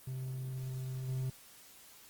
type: tone with level steps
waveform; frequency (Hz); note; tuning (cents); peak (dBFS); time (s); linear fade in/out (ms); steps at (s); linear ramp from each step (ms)
triangle; 130; C3; -11; -35 / -31; 0.07-1.3; 5; 1.08; 10
effects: white hiss -57 dBFS RMS until 2.09 s + Opus 24 kbps